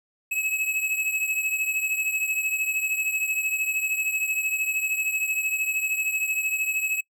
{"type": "beating tone pair", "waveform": "square", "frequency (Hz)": [2570, 2583], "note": ["E7", "E7"], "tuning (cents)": [-45, -36], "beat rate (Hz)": 13, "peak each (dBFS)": [-26, -31], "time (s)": [0.31, 7.01], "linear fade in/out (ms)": 10, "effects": ["noise-tail reverb RT60 0.1 s tail -25 dB re dry"]}